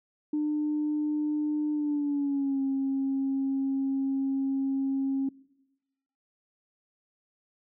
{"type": "tone with pitch glide", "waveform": "sine", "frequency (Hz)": [300.4, 270.7], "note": ["D4", "C#4"], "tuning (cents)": [39, -41], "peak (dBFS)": -24, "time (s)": [0.33, 5.29], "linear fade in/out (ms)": 5, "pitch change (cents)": -180, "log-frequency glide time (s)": [1.72, 2.62], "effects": ["noise-tail reverb RT60 1.0 s tail -23 dB re dry", "tanh soft clip ceiling -21 dBFS"]}